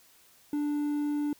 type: tone with quantisation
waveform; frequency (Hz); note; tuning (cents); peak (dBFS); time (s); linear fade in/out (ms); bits
triangle; 293.7; D4; 0; -25; 0.53-1.33; 2; 9
effects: white hiss -60 dBFS RMS until 1.39 s